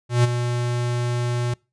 square tone with ADSR envelope, 121.1 Hz, B2, 34 cents flat, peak -13 dBFS, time 0.09-1.54 s, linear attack 150 ms, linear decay 20 ms, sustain -9 dB, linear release 6 ms, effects noise-tail reverb RT60 0.3 s tail -26 dB re dry + resampled to 22050 Hz

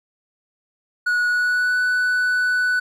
triangle tone with pitch glide, 1461 to 1489.1 Hz, F#6 to F#6, -22 to +11 cents, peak -15 dBFS, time 1.06-2.8 s, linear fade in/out 10 ms, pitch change +33 cents, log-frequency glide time 1.26-1.79 s, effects none

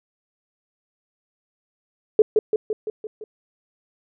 sine tone with echo, 430.4 Hz, A4, 38 cents flat, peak -8 dBFS, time 2.19-2.22 s, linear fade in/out 2 ms, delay 170 ms, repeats 6, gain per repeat -4 dB, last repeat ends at 3.24 s, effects none

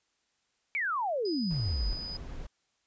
sine exponential sweep, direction down, 2349 to 39.51 Hz, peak -28 dBFS, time 0.75-1.93 s, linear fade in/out 0 ms
sine tone, 4978 Hz, D#8, in tune, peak -37 dBFS, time 1.25-2.17 s, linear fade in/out 5 ms
brown noise, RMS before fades -41 dBFS, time 1.5-2.47 s, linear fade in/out 10 ms
effects white hiss -75 dBFS RMS until 2.86 s + resampled to 16000 Hz

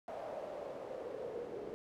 pink noise with band-pass filter sweep, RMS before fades -44 dBFS, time 0.08-1.74 s, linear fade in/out 0 ms, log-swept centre 650 to 430 Hz, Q 5.7, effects none

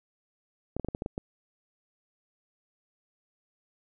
clicks, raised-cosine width 2 ms, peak -19 dBFS, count 8, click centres 0.766 / 0.797 / 0.847 / 0.886 / 0.949 / 1.021 / 1.061 / 1.179 s, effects none

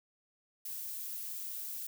violet noise, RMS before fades -41 dBFS, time 0.65-1.87 s, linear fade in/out 5 ms, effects none

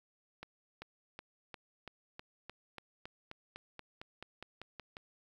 accelerating click train, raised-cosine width 0.3 ms, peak -29 dBFS, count 18, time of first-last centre 0.43-4.969 s, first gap 390 ms, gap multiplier 0.95, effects 10-bit

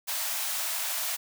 white high-pass noise, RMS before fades -31 dBFS, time 0.07-1.17 s, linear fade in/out 20 ms, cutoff 590 Hz, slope 96 dB/octave, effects none

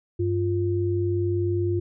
sine tone pair together, 98 / 349.2 Hz, G2 / F4, 0 / 0 cents, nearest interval octave + minor seventh, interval 2200 cents, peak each -24 dBFS, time 0.19-1.8 s, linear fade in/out 10 ms, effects none

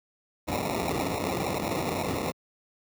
white noise with sample-and-hold, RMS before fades -29 dBFS, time 0.47-2.32 s, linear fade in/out 20 ms, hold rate 1575 Hz, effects high-pass 80 Hz 12 dB/octave

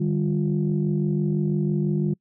sine tone cluster, 151.6 / 197.6 / 351.7 Hz, D#3 / G3 / F4, -45 / +14 / +12 cents, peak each -22 / -24 / -28 dBFS, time 0-2.14 s, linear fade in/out 10 ms, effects noise-tail reverb RT60 0.1 s tail -26 dB re dry + tanh soft clip ceiling -12 dBFS

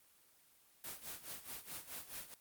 white noise with tremolo, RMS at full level -45 dBFS, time 0.84-2.34 s, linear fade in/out 0 ms, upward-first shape sine, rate 4.7 Hz, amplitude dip 80%, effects white hiss -68 dBFS RMS until 2.4 s + Opus 24 kbps

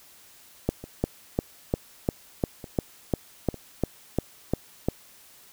two click trains, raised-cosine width 2 ms, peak -24 / -9 dBFS, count 4 / 13, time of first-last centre 0.84-3.543 / 0.69-4.886 s, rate 1.11 / 2.86 Hz, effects white hiss -53 dBFS RMS until 5.52 s

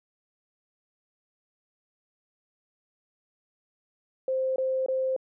sine tone bursts, 523.3 Hz, C5, in tune, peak -24 dBFS, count 3, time 4.28-5.164 s, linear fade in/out 2 ms, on 280 ms, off 22 ms, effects none

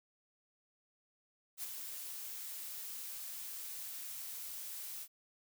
blue noise with ADSR envelope, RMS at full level -40 dBFS, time 1.57-5.08 s, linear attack 60 ms, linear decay 24 ms, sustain -5 dB, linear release 60 ms, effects none

